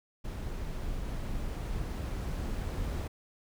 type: noise with level ramp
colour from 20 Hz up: brown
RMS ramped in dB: -37 to -33 dBFS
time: 0.24-3.08 s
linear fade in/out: 10 ms
effects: none